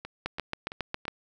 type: two click trains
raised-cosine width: 0.3 ms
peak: -14 / -22 dBFS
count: 7 / 4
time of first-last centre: 0.26-1.081 / 0.05-1.053 s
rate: 7.31 / 2.99 Hz
effects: none